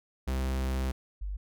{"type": "tone pair in turn", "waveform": ["45% pulse", "sine"], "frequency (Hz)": [65.41, 49], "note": ["C2", "G1"], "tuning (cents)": [0, 0], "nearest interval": "perfect fourth", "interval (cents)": 500, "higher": "first", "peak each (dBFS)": [-28, -32], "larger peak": "first", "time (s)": [[0.27, 0.92], [1.21, 1.37]], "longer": "first", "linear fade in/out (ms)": 10, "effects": []}